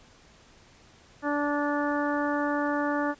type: harmonic tone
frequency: 291 Hz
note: D4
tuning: 16 cents flat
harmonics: 1 / 2 / 3 / 4 / 5 / 6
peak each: -28 / -31 / -33 / -34 / -35 / -36 dBFS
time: 1.22-3.15 s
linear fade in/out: 50 ms
effects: pink hiss -56 dBFS RMS until 3.19 s + resampled to 16000 Hz